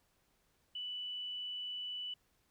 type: tone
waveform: sine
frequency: 2972 Hz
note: F#7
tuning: 7 cents sharp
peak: -39 dBFS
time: 0.75-2.14 s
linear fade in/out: 5 ms
effects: pink hiss -75 dBFS RMS until 2.5 s